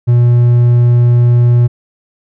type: tone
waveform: triangle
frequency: 120.6 Hz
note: B2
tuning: 41 cents flat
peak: -3 dBFS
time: 0.07-1.68 s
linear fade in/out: 20 ms
effects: none